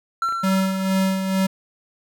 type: tone with exponential decay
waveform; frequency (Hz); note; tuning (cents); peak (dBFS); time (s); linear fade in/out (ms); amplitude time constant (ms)
triangle; 1353; E6; +45; -16; 0.22-1.37; 2; 250
type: clicks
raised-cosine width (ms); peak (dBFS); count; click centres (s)
0.5; -24; 2; 0.288 / 0.324
type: tone with tremolo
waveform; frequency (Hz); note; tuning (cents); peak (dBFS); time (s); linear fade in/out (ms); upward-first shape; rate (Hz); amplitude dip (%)
square; 190.7; G3; -47; -17; 0.43-1.47; 10; sine; 2.2; 50
effects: none